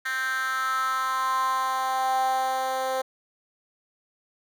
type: tone with high-pass filter sweep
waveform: 10% pulse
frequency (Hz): 261.6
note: C4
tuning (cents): 0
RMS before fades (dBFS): -26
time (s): 0.05-3.02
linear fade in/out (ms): 10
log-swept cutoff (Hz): 1700 to 580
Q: 5.7
effects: none